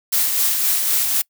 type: noise with tremolo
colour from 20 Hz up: blue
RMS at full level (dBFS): -17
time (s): 0.12-1.22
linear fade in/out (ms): 10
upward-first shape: sine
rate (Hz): 3.9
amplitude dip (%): 35
effects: noise-tail reverb RT60 0.1 s tail -25 dB re dry